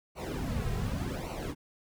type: noise with flanger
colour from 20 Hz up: brown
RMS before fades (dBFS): -34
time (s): 0.15-1.55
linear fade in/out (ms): 50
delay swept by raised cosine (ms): 0.58 to 3.48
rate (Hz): 0.87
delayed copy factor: -0.8
effects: none